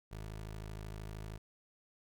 20% pulse tone, 53 Hz, G#1, 36 cents sharp, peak -38 dBFS, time 0.11-1.38 s, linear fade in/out 10 ms, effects none

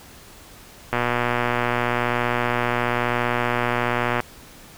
click train, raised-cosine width 0.5 ms, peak -6 dBFS, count 397, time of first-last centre 0.93-4.203 s, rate 121 Hz, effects pink hiss -45 dBFS RMS until 4.77 s

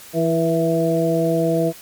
harmonic tone with a mistuned harmonic, 165.2 Hz, E3, 4 cents sharp, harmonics 1 / 2 / 3 / 4, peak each -21 / -21 / -21 / -21 dBFS, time 0.13-1.73 s, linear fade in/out 50 ms, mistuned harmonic 3, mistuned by -24 cents, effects white hiss -41 dBFS RMS until 1.81 s + MP3 96 kbps

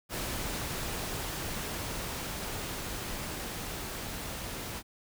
pink noise with level ramp, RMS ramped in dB -35 to -39 dBFS, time 0.09-4.83 s, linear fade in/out 50 ms, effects none

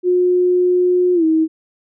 sine tone with pitch glide, 360 to 318.9 Hz, F#4 to D#4, -47 to +43 cents, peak -11 dBFS, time 0.03-1.48 s, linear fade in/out 50 ms, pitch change -210 cents, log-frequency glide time 1.14-1.24 s, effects none

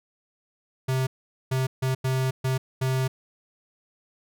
square tone bursts at uneven times, 130.81 Hz, C3, in tune, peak -23 dBFS, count 6, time 0.88-1.07 / 1.51-1.67 / 1.82-1.95 / 2.04-2.31 / 2.44-2.58 / 2.81-3.08 s, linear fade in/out 10 ms, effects none

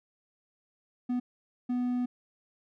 triangle tone bursts at uneven times, 247.1 Hz, B3, 1 cent sharp, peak -25 dBFS, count 2, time 1.09-1.2 / 1.69-2.06 s, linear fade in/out 10 ms, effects none

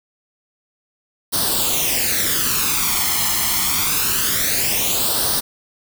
white noise with flanger, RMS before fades -19 dBFS, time 1.32-5.41 s, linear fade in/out 20 ms, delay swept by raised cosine 0.21 to 0.97 ms, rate 0.25 Hz, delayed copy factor +0.7, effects none

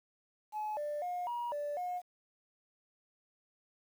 sine tone with pitch steps, 852 / 591 / 715 / 956 / 584 / 719 Hz, G#5 / D5 / F5 / A#5 / D5 / F#5, +44 / +11 / +41 / +43 / -10 / -50 cents, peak -33 dBFS, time 0.52-2.02 s, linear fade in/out 50 ms, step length 250 ms, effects tanh soft clip ceiling -32 dBFS + 10-bit

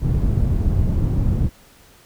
white low-pass noise, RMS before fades -18 dBFS, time 0-1.5 s, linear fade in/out 50 ms, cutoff 100 Hz, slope 12 dB/octave, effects pink hiss -50 dBFS RMS until 2.05 s

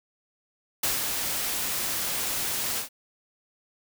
white noise with ADSR envelope, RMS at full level -25 dBFS, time 0.83-2.89 s, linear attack 6 ms, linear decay 160 ms, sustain -4 dB, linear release 110 ms, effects none

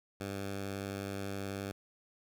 10% pulse tone, 98.7 Hz, G2, 12 cents sharp, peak -29 dBFS, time 0.2-1.72 s, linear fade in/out 10 ms, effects none

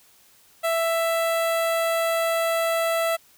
sawtooth tone with notch filter, 662 Hz, E5, 7 cents sharp, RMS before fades -23 dBFS, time 0.63-3.17 s, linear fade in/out 20 ms, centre 5500 Hz, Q 1.4, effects white hiss -56 dBFS RMS until 3.37 s

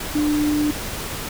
sine tone in noise, 298 Hz, D4, 25 cents sharp, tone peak -17 dBFS, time 0.15-0.71 s, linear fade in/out 5 ms, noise pink, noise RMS -29 dBFS, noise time 0-1.29 s, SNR +9 dB, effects none

